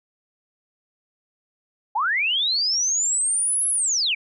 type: linear two-way sweep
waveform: sine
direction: up then down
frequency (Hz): 781 to 11000 to 2200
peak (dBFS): -19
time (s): 1.95-4.15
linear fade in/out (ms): 10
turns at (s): 3.69
effects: none